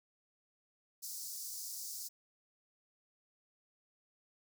pink high-pass noise, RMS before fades -44 dBFS, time 1.02-2.09 s, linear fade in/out 20 ms, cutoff 4800 Hz, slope 48 dB/octave, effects none

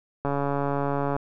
click train, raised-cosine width 1 ms, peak -13 dBFS, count 130, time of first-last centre 0.25-1.165 s, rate 141 Hz, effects none

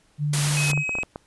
sine tone with vibrato, 146.83 Hz, D3, in tune, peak -21 dBFS, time 0.18-0.84 s, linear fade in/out 50 ms, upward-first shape triangle, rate 3.2 Hz, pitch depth 15 cents each way
white noise, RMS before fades -25 dBFS, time 0.33-0.72 s, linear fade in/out 5 ms
triangle tone, 2543 Hz, D#7, 37 cents sharp, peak -23 dBFS, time 0.57-1.03 s, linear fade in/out 0 ms
clicks, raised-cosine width 1 ms, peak -18 dBFS, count 8, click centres 0.701 / 0.733 / 0.776 / 0.893 / 0.953 / 0.986 / 1.034 / 1.159 s
effects pink hiss -61 dBFS RMS until 1.26 s + resampled to 24000 Hz

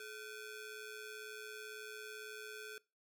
sawtooth ring-modulated tone, 974 Hz, B5, 24 cents flat, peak -40 dBFS, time 0-2.78 s, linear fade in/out 2 ms, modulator 546 Hz, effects noise-tail reverb RT60 0.3 s tail -23 dB re dry

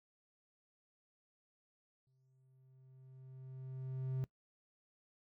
triangle tone with exponential growth, 130.81 Hz, C3, in tune, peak -32 dBFS, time 2.07-4.24 s, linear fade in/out 0 ms, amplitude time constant 470 ms, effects noise-tail reverb RT60 0.1 s tail -21 dB re dry

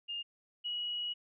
sine tone pair in turn, 2824 / 2912 Hz, F7 / F#7, +19 / -28 cents, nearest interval minor second, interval 53 cents, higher second, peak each -36 / -34 dBFS, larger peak second, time 0.08-0.23 / 0.64-1.14 s, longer second, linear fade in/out 20 ms, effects none

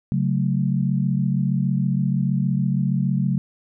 sine chord, F# minor, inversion second, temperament equal, 138.59 / 185 / 220 Hz, C#3 / F#3 / A3, 0 / 0 / 0 cents, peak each -21 / -22 / -26 dBFS, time 0.12-3.38 s, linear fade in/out 0 ms, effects none

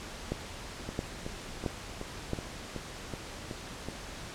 two click trains, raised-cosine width 2 ms, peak -17 / -23 dBFS, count 4 / 9, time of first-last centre 0.32-2.333 / 0.89-3.886 s, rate 1.49 / 2.67 Hz, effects pink hiss -43 dBFS RMS until 4.34 s + low-pass 8000 Hz 12 dB/octave

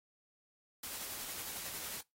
white noise with tremolo, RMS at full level -42 dBFS, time 0.83-2.01 s, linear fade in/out 5 ms, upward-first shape sine, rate 11 Hz, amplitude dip 25%, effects noise-tail reverb RT60 0.2 s tail -23 dB re dry + AAC 48 kbps

